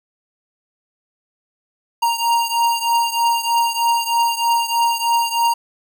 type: beating tone pair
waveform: square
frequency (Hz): 932.3 / 935.5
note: A#5 / A#5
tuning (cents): 0 / +6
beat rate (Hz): 3.2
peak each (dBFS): -18 / -21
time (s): 2.02-5.54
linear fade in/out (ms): 10
effects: 9-bit